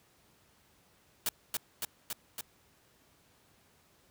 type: noise with echo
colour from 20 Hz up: white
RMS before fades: -31 dBFS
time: 1.26-1.29 s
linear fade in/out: 2 ms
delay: 280 ms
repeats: 4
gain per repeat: -2 dB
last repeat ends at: 2.41 s
effects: pink hiss -66 dBFS RMS until 4.1 s + high-pass 60 Hz 12 dB/octave

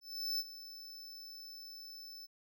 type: tone with ADSR envelope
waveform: square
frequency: 5274 Hz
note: E8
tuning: in tune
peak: -33 dBFS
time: 0.01-2.27 s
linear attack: 380 ms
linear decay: 41 ms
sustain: -15 dB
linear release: 21 ms
effects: none

